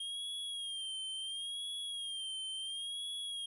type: tone with vibrato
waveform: square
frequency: 3225 Hz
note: G7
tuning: 48 cents sharp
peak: -39 dBFS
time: 0-3.46 s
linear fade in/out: 5 ms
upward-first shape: sine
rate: 0.72 Hz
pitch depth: 70 cents each way
effects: resampled to 24000 Hz + 13-bit